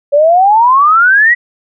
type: exponential sweep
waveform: sine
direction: up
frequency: 559 to 1975.5 Hz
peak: -4 dBFS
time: 0.12-1.35 s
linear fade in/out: 20 ms
effects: none